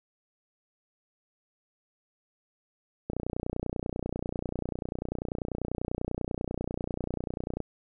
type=click train; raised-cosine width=2 ms; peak=-18 dBFS; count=137; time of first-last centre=3.1-7.603 s; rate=30.2 Hz; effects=none